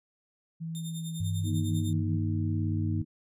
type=tone with pitch glide; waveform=sine; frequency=163.2 to 161.23 Hz; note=E3 to E3; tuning=-17 to -38 cents; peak=-33 dBFS; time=0.6-2.17 s; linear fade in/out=20 ms; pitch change=-21 cents; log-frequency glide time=0.87-2.03 s
type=tone with tremolo; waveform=15% pulse; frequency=3634 Hz; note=A#7; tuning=45 cents flat; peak=-33 dBFS; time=0.75-1.93 s; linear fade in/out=0 ms; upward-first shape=sine; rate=10 Hz; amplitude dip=80%
type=tone; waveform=sine; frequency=98.5 Hz; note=G2; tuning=9 cents sharp; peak=-28 dBFS; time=1.2-3.02 s; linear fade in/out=5 ms
type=harmonic tone; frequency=78.2 Hz; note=D#2; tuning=9 cents sharp; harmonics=2 / 3 / 4; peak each=-34 / -35 / -35 dBFS; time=1.43-3.05 s; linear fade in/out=50 ms
effects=resampled to 32000 Hz